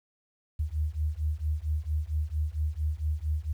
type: beating tone pair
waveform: sine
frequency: 74.4 / 78.8 Hz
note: D2 / D#2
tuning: +23 / +23 cents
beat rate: 4.4 Hz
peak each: -30 dBFS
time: 0.59-3.53 s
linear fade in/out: 10 ms
effects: 10-bit